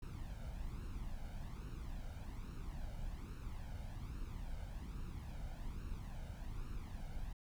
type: noise with flanger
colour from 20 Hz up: brown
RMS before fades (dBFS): -45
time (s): 0.02-7.33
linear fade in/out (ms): 5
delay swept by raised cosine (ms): 0.73 to 1.36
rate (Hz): 1.2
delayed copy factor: +0.65
effects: none